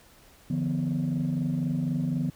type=chord; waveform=sine; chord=B diminished; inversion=first; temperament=equal with one note detuned; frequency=146.83 / 170.82 / 246.9 Hz; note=D3 / F3 / B3; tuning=0 / -38 / 0 cents; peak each=-28 dBFS; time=0.5-2.3 s; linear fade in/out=5 ms; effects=tanh soft clip ceiling -20 dBFS + pink hiss -56 dBFS RMS until 2.35 s